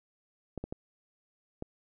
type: clicks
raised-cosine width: 2 ms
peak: -23 dBFS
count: 4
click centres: 0.577 / 0.64 / 0.725 / 1.624 s
effects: none